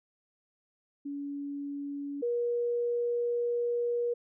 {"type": "tone pair in turn", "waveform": "sine", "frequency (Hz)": [283.9, 477.9], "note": ["C#4", "A#4"], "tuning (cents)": [41, 43], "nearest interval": "major sixth", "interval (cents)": 902, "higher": "second", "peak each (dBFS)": [-34, -27], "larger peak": "second", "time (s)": [[1.05, 2.22], [2.22, 4.14]], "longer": "second", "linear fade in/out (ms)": 10, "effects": []}